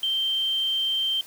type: tone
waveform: sine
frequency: 3136 Hz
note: G7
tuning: in tune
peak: -22 dBFS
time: 0.03-1.21 s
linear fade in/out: 2 ms
effects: white hiss -47 dBFS RMS until 1.26 s